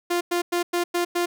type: tone bursts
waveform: sawtooth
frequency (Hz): 349.2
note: F4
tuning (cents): 0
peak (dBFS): -17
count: 6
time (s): 0.1-1.26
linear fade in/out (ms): 10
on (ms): 110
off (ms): 100
effects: none